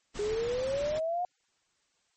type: noise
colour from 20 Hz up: pink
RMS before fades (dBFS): -41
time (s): 0.14-1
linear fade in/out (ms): 20
type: exponential sweep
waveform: sine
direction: up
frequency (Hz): 407.7 to 726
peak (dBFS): -28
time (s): 0.19-1.25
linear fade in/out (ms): 2
effects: white hiss -73 dBFS RMS until 2.16 s + MP3 32 kbps